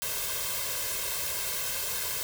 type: noise with comb filter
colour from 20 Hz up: white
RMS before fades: -32 dBFS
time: 0.02-2.23 s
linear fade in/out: 0 ms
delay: 1.9 ms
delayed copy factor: +1
effects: none